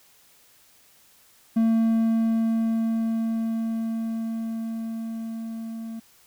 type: tone with level ramp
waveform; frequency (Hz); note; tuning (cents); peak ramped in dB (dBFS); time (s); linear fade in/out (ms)
triangle; 225.7; A3; +44; -15 to -30; 1.56-6; 10
effects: white hiss -57 dBFS RMS until 6.26 s